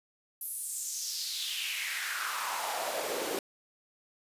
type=noise with high-pass filter sweep; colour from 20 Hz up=pink; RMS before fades=-35 dBFS; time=0.41-3.39 s; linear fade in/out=2 ms; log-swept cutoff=12000 to 340 Hz; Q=3.3; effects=resampled to 32000 Hz